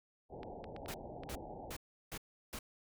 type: low-pass noise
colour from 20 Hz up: white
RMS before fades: -48 dBFS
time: 0.29-1.75 s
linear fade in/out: 50 ms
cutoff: 860 Hz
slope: 96 dB/octave
type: clicks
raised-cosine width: 0.3 ms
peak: -33 dBFS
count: 7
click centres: 0.432 / 0.642 / 0.764 / 0.86 / 0.911 / 1.235 / 1.291 s
type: noise bursts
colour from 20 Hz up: pink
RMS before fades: -44 dBFS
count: 5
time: 0.88-2.59 s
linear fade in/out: 5 ms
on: 62 ms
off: 350 ms
effects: none